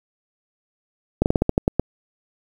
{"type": "slowing click train", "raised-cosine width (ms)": 2, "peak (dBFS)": -3, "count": 9, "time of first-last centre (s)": [1.22, 1.796], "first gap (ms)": 39, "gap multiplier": 1.17, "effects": ["7-bit"]}